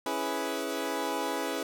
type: chord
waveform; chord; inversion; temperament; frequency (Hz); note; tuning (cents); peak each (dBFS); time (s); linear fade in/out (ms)
20% pulse; C# minor seventh; none; equal; 277.2 / 329.6 / 415.3 / 493.9; C#4 / E4 / G#4 / B4; 0 / 0 / 0 / 0; -31; 0.06-1.63; 2
effects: none